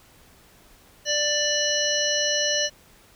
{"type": "harmonic tone with a mistuned harmonic", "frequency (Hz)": 590, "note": "D5", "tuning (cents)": 8, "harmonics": [1, 3, 5, 7, 9, 10], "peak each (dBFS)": [-27, -29, -27, -29, -31, -27], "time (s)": [1.05, 2.7], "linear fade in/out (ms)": 50, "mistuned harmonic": 9, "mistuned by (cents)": 57, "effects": ["pink hiss -54 dBFS RMS until 3.15 s"]}